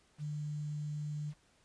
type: tone with quantisation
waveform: sine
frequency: 149.3 Hz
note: D3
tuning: 29 cents sharp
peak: -36 dBFS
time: 0.18-1.34 s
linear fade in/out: 50 ms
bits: 10
effects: pink hiss -69 dBFS RMS until 1.64 s + resampled to 22050 Hz